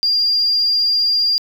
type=tone; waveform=triangle; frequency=4795 Hz; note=D8; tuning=35 cents sharp; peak=-10 dBFS; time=0.03-1.38 s; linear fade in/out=0 ms; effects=tanh soft clip ceiling -11 dBFS + 8-bit